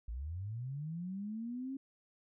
sine linear sweep, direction up, 51.91 to 274.2 Hz, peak -38 dBFS, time 0.08-1.77 s, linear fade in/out 5 ms, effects none

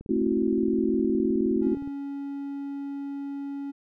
click train, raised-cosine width 3 ms, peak -29 dBFS, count 37, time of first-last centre 0.01-1.875 s, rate 19.3 Hz
sine chord, F# half-diminished seventh, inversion first, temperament equal with one note detuned, 220 / 265.7 / 329.6 / 370 Hz, A3 / C4 / E4 / F#4, 0 / +27 / 0 / 0 cents, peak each -27 dBFS, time 0.09-1.75 s, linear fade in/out 5 ms
triangle tone, 280 Hz, C#4, 18 cents sharp, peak -29 dBFS, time 1.61-3.72 s, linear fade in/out 20 ms
effects none

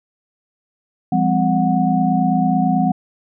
sine tone cluster, 172.5 / 201.6 / 257.5 / 734 Hz, F3 / G3 / C4 / F#5, -21 / +49 / -28 / -14 cents, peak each -19 dBFS, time 1.12-2.92 s, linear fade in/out 5 ms, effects none

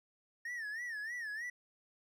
triangle tone with vibrato, 1814 Hz, A#6, 48 cents flat, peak -37 dBFS, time 0.45-1.5 s, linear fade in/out 5 ms, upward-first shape sine, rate 3.2 Hz, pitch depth 140 cents each way, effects none

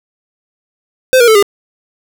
square tone with pitch steps, 516 / 475.9 / 438.9 / 404.8 Hz, C5 / A#4 / A4 / G#4, -24 / +36 / -4 / -44 cents, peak -5 dBFS, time 1.13-1.426 s, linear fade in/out 0 ms, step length 74 ms, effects none

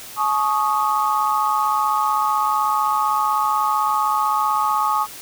sine chord, Ab suspended fourth, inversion none, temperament equal with one note detuned, 852.5 / 1108.7 / 1244.5 Hz, Ab5 / Db6 / Eb6, +45 / 0 / 0 cents, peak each -21 dBFS, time 0.16-5.07 s, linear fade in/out 50 ms, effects white hiss -37 dBFS RMS until 5.21 s

